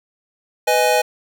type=chord; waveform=square; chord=G# minor; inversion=first; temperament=just; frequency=498.4 / 623 / 830.6 Hz; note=B4 / D#5 / G#5; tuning=+16 / +2 / 0 cents; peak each=-19 dBFS; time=0.67-1.02 s; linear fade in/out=10 ms; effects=none